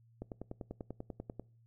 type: click train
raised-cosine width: 2 ms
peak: -28 dBFS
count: 13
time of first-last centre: 0.22-1.396 s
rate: 10.2 Hz
effects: noise-tail reverb RT60 0.4 s tail -23 dB re dry + added 115 Hz sine -62 dBFS peak until 1.66 s